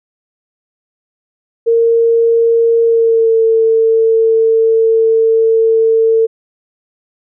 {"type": "tone with pitch glide", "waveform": "sine", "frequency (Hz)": [460.9, 449.3], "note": ["A#4", "A4"], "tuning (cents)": [-20, 36], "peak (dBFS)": -7, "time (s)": [1.66, 6.27], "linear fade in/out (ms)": 20, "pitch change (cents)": -44, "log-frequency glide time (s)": [2.83, 3.38], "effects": []}